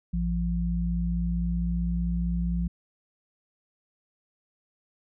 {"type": "tone pair together", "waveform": "sine", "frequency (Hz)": [57.8, 173.2], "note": ["A#1", "F3"], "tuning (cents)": [-14, -14], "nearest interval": "octave + perfect fifth", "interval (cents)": 1900, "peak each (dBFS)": -27, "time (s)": [0.13, 2.68], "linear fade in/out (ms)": 10, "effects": []}